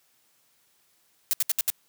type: noise bursts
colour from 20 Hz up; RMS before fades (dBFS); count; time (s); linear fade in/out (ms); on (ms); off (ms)
blue; -23; 5; 1.31-1.701; 0; 23; 69
effects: white hiss -66 dBFS RMS until 1.88 s + high-pass 80 Hz 12 dB/octave